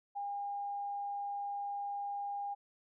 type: tone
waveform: sine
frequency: 808 Hz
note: G#5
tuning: 48 cents flat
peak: -36 dBFS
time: 0.15-2.55 s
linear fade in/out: 20 ms
effects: none